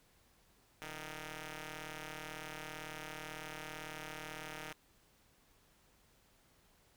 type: ring-modulated tone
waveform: 5% pulse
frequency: 157 Hz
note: D#3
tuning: 16 cents sharp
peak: -30 dBFS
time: 0.82-4.73 s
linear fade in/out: 0 ms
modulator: 1080 Hz
effects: pink hiss -69 dBFS RMS until 6.96 s